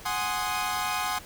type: chord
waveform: sawtooth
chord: Ab dominant seventh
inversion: third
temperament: equal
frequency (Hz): 740 / 830.6 / 1046.5 / 1244.5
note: Gb5 / Ab5 / C6 / Eb6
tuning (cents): 0 / 0 / 0 / 0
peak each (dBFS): -29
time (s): 0.05-1.19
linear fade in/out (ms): 10
effects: pink hiss -46 dBFS RMS until 1.25 s